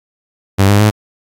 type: tone with pitch steps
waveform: sawtooth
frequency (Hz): 97.8 / 101.95 / 106.28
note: G2 / G#2 / G#2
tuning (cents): -4 / -32 / +40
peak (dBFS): -3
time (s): 0.58-0.91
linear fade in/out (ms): 20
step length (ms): 110
effects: AAC 64 kbps